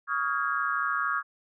sine tone cluster, 1125 / 1249 / 1402 / 1643 Hz, C#6 / D#6 / F6 / G#6, +25 / +6 / +6 / -19 cents, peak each -31 dBFS, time 0.07-1.23 s, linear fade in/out 50 ms, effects none

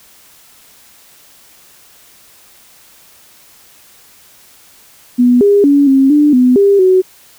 sine tone with pitch steps, 245.5 / 405.3 / 284 / 269.1 / 295.6 / 251.1 / 399.5 / 372.6 Hz, B3 / G#4 / C#4 / C4 / D4 / B3 / G4 / F#4, -10 / -42 / +42 / +49 / +11 / +29 / +33 / +12 cents, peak -5 dBFS, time 5.18-7.02 s, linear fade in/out 20 ms, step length 230 ms, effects white hiss -44 dBFS RMS until 7.38 s

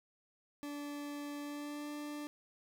40% pulse tone with pitch glide, 290 to 295.1 Hz, D4 to D4, -22 to +8 cents, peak -40 dBFS, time 0.63-2.27 s, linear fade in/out 0 ms, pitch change +30 cents, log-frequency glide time 1.41-1.9 s, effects none

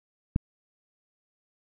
click, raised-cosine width 5 ms, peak -11 dBFS, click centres 0.361 s, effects none

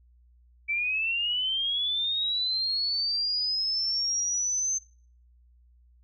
sine linear sweep, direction up, 2305 to 6272 Hz, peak -25 dBFS, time 0.68-4.79 s, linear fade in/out 20 ms, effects noise-tail reverb RT60 0.5 s tail -24 dB re dry + added 60 Hz sine -56 dBFS peak until 6.03 s

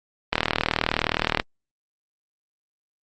click train, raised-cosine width 0.3 ms, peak -3 dBFS, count 43, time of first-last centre 0.33-1.399 s, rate 39.3 Hz, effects Opus 24 kbps

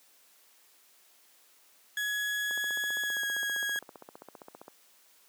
35% pulse tone with pitch glide, 1679 to 1652.1 Hz, G#6 to G#6, +18 to -10 cents, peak -28 dBFS, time 1.97-3.79 s, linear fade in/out 2 ms, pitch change -28 cents, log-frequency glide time 3.02-3.23 s
click train, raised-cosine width 1 ms, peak -30 dBFS, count 34, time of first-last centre 2.51-4.681 s, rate 15.2 Hz
effects white hiss -62 dBFS RMS until 5.28 s + high-pass 300 Hz 12 dB/octave

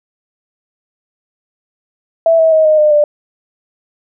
sine tone with pitch steps, 659.3 / 645.4 / 631.7 / 618.4 / 605.3 / 592.5 Hz, E5 / E5 / D#5 / D#5 / D#5 / D5, 0 / -37 / +26 / -11 / -48 / +15 cents, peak -6 dBFS, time 2.26-3.04 s, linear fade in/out 2 ms, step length 130 ms, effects none

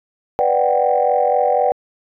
sine chord, G major seventh, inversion first, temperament equal, 493.9 / 587.3 / 740 / 784 Hz, B4 / D5 / F#5 / G5, 0 / 0 / 0 / 0 cents, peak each -18 dBFS, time 0.39-1.72 s, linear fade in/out 0 ms, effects tanh soft clip ceiling -4 dBFS

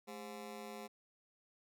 20% pulse ring-modulated tone, 311.1 Hz, D#4, in tune, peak -38 dBFS, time 0.07-0.88 s, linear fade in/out 20 ms, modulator 95.5 Hz, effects none

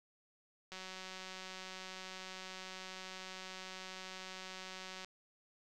click train, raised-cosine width 0.2 ms, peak -30 dBFS, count 810, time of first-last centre 0.72-5.046 s, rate 187 Hz, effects none

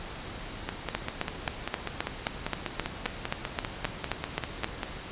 two click trains, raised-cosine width 0.3 ms, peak -11 / -14 dBFS, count 15 / 22, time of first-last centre 0.95-4.644 / 0.69-4.832 s, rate 3.79 / 5.07 Hz, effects pink hiss -40 dBFS RMS until 5.11 s + resampled to 8000 Hz

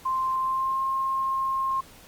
sine tone with pitch glide, 1046.5 to 1066.6 Hz, C6 to C6, 0 to +33 cents, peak -23 dBFS, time 0.05-1.81 s, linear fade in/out 10 ms, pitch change +33 cents, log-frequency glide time 0.41-0.82 s, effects pink hiss -50 dBFS RMS until 2.07 s + Opus 48 kbps

